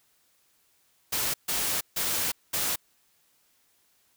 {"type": "noise bursts at uneven times", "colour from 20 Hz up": "white", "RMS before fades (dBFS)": -28, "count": 4, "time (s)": [[1.12, 1.34], [1.48, 1.81], [1.96, 2.32], [2.53, 2.76]], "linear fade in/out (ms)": 10, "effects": ["white hiss -67 dBFS RMS until 4.16 s"]}